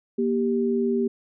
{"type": "tone pair together", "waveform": "sine", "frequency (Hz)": [236.6, 393.3], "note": ["A#3", "G4"], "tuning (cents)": [26, 6], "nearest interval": "major sixth", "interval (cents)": 880, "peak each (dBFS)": -23, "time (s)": [0.18, 1.08], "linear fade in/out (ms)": 10, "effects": []}